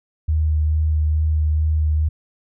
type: tone with vibrato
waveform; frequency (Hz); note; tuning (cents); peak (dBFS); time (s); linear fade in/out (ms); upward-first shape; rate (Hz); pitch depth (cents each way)
sine; 77.3; D#2; -11; -15; 0.28-2.09; 10; sine; 2.3; 15
effects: none